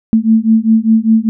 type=beating tone pair; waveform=sine; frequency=220 / 225 Hz; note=A3 / A3; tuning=0 / +39 cents; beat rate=5 Hz; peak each=-10 dBFS; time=0.13-1.29 s; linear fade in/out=0 ms; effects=none